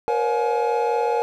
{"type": "tone cluster", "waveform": "triangle", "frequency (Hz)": [472, 516, 558, 719, 845], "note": ["A#4", "C5", "C#5", "F#5", "G#5"], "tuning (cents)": [22, -24, 11, -50, 30], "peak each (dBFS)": [-20, -29, -29, -27, -21], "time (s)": [0.08, 1.22], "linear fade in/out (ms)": 0, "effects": []}